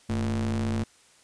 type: ring-modulated tone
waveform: square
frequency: 62.4 Hz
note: B1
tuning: 19 cents sharp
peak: -23 dBFS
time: 0.09-0.84 s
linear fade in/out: 10 ms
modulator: 160 Hz
effects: white hiss -58 dBFS RMS until 1.23 s + resampled to 22050 Hz